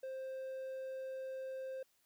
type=tone; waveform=triangle; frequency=526 Hz; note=C5; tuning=9 cents sharp; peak=-39 dBFS; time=0.03-1.83 s; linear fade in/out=5 ms; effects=white hiss -75 dBFS RMS until 2.05 s